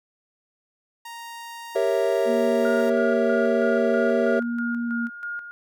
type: tone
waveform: sawtooth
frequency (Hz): 932.3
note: A#5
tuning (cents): 0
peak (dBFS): -32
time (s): 1.05-2.9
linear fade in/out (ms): 5
type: chord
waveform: triangle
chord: G diminished seventh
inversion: none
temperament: equal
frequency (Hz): 392 / 466.2 / 554.4 / 659.3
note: G4 / Bb4 / Db5 / Fb5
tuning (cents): 0 / 0 / 0 / 0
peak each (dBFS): -23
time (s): 1.75-4.4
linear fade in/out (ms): 10
type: tone with vibrato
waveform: sine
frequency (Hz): 235.4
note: A#3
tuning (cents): +17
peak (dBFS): -24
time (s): 2.25-5.1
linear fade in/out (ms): 50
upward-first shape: square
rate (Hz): 0.57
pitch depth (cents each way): 8
type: tone with tremolo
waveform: sine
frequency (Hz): 1422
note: F6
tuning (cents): +31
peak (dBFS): -28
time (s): 2.65-5.51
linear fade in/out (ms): 0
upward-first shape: square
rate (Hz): 3.1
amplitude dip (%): 60
effects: none